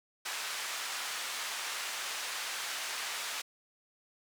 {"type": "band-pass noise", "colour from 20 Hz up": "pink", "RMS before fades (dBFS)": -38, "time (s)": [0.25, 3.42], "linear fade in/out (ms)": 10, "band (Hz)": [1200, 9000], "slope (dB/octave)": 12, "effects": []}